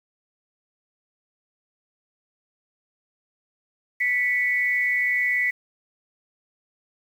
sine tone pair together, 1975.1 / 2217 Hz, B6 / C#7, 0 / 0 cents, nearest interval major second, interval 200 cents, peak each -21 / -25 dBFS, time 4-5.51 s, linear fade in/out 10 ms, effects 8-bit

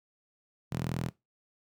sawtooth tone with high-pass filter, 41.2 Hz, E1, in tune, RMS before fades -34 dBFS, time 0.71-1.1 s, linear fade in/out 20 ms, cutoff 140 Hz, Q 2.5, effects noise-tail reverb RT60 0.2 s tail -19 dB re dry

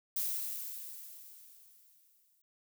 violet noise with exponential decay, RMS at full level -33 dBFS, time 0.16-2.42 s, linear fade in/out 5 ms, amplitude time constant 490 ms, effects none

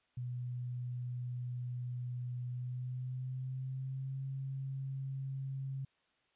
sine tone with pitch glide, 123.47 to 134.64 Hz, B2 to C3, 0 to +50 cents, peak -37 dBFS, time 0.17-5.85 s, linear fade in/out 5 ms, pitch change +150 cents, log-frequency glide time 2.47-4.23 s, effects white hiss -75 dBFS RMS until 6.35 s + resampled to 8000 Hz

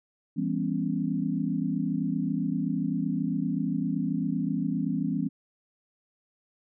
sine chord, C# half-diminished seventh, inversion first, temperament just, 166.31 / 199.57 / 249.5 / 277.2 Hz, E3 / G3 / B3 / C#4, +16 / +31 / +18 / 0 cents, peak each -31 dBFS, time 0.36-5.29 s, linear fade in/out 20 ms, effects none

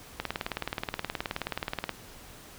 click train, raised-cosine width 0.3 ms, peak -14 dBFS, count 33, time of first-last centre 0.2-1.893 s, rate 18.9 Hz, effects pink hiss -49 dBFS RMS until 2.58 s

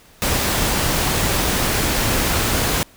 pink noise, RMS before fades -19 dBFS, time 0.22-2.83 s, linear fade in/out 0 ms, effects pink hiss -49 dBFS RMS until 2.96 s

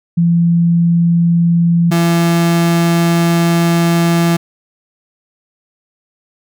sine / 35% pulse tone pair in turn, 169.9 / 169.15 Hz, F3 / E3, -47 / +45 cents, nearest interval unison, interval 8 cents, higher first, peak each -8 dBFS, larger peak neither, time 0.17-1.91 / 1.91-4.37 s, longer second, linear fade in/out 10 ms, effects none

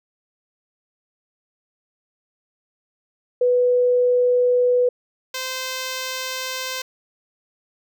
sine / 5% pulse tone pair in turn, 493.9 / 517.3 Hz, B4 / C5, 0 / -20 cents, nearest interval minor second, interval 80 cents, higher second, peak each -14 dBFS, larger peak neither, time 3.41-4.89 / 5.34-6.82 s, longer neither, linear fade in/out 5 ms, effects none

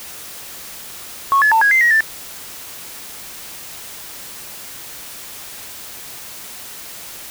sine tone with pitch steps, 1101 / 1713 / 894 / 1650 / 2080 / 1896 / 1773 Hz, C#6 / A6 / A5 / G#6 / C7 / A#6 / A6, -12 / -47 / +27 / -12 / -11 / +29 / +13 cents, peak -9 dBFS, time 1.32-2.006 s, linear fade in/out 0 ms, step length 98 ms, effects tanh soft clip ceiling -5 dBFS + white hiss -34 dBFS RMS until 7.3 s

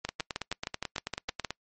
two click trains, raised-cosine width 0.2 ms, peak -15 / -14 dBFS, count 14 / 10, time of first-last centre 0.09-1.506 / 0.05-1.448 s, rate 9.18 / 6.44 Hz, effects noise-tail reverb RT60 0.1 s tail -26 dB re dry + MP3 32 kbps

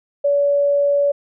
sine tone, 570 Hz, C#5, 48 cents sharp, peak -13 dBFS, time 0.24-1.12 s, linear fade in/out 10 ms, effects none

